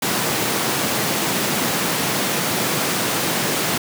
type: high-pass noise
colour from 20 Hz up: pink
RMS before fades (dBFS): -21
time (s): 0.02-3.78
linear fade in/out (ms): 5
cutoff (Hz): 140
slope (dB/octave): 24
effects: none